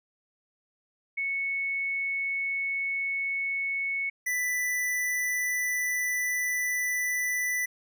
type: tone pair in turn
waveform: sine / square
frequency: 2209 / 1984.5 Hz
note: C#7 / B6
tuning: -7 / +8 cents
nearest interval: major second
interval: 185 cents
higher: first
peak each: -27 dBFS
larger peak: neither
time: 1.17-4.1 / 4.26-7.66 s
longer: second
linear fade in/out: 10 ms
effects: none